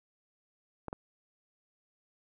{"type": "clicks", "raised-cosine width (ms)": 1, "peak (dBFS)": -23, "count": 2, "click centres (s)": [0.883, 0.929], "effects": []}